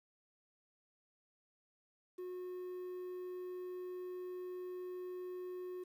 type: tone with quantisation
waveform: triangle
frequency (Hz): 363.6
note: F#4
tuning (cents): -30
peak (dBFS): -40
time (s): 2.18-5.84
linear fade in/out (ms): 10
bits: 11
effects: resampled to 32000 Hz